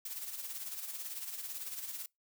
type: noise with tremolo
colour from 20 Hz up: blue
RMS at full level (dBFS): -40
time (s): 0.05-2.06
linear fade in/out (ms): 5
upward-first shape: sine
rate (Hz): 18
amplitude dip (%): 55
effects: noise-tail reverb RT60 0.2 s tail -26 dB re dry